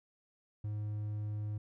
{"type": "tone", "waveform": "triangle", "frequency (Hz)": 105.3, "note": "G#2", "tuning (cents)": 24, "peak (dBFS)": -33, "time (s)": [0.64, 1.58], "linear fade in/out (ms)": 5, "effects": []}